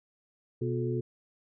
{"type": "tone cluster", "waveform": "sine", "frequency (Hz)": [125.2, 244.7, 358, 430.9], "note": ["B2", "B3", "F4", "A4"], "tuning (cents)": [24, -16, 43, -36], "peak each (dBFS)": [-31, -37, -33, -36], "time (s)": [0.61, 1.01], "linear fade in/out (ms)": 10, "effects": []}